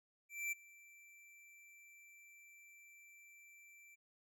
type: tone with ADSR envelope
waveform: square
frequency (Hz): 2341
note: D7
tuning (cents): -6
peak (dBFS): -37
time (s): 0.29-3.96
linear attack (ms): 230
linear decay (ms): 16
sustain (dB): -23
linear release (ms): 21
effects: none